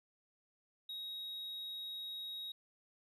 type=tone; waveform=sine; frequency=3788 Hz; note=A#7; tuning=27 cents sharp; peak=-39 dBFS; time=0.89-2.52 s; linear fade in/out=5 ms; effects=tanh soft clip ceiling -41 dBFS + 13-bit